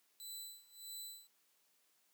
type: tone with tremolo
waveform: 15% pulse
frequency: 3994 Hz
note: B7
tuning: 19 cents sharp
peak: -38 dBFS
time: 0.2-1.27 s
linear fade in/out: 0 ms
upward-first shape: sine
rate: 1.6 Hz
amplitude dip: 90%
effects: white hiss -75 dBFS RMS until 2.13 s + high-pass 200 Hz 12 dB/octave